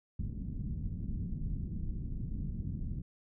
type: low-pass noise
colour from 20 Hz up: pink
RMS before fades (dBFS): -37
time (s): 0.19-3.02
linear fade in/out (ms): 5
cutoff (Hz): 220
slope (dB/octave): 24
effects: none